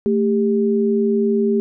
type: tone pair together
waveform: sine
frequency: 222 / 398.4 Hz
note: A3 / G4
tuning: +16 / +28 cents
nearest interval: minor seventh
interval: 1012 cents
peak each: -17 dBFS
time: 0.06-1.6 s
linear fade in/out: 0 ms
effects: none